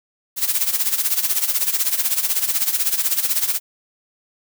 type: noise with tremolo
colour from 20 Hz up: blue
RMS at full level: -17 dBFS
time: 0.36-3.6 s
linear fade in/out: 50 ms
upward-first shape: sine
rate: 16 Hz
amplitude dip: 75%
effects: none